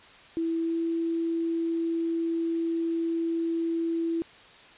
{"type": "tone with pitch glide", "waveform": "sine", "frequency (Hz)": [329.6, 331.9], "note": ["E4", "E4"], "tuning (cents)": [0, 12], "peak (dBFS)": -25, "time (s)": [0.37, 4.22], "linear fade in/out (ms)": 0, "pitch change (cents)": 12, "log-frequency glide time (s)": [0.61, 0.77], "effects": ["white hiss -51 dBFS RMS until 4.77 s", "resampled to 8000 Hz"]}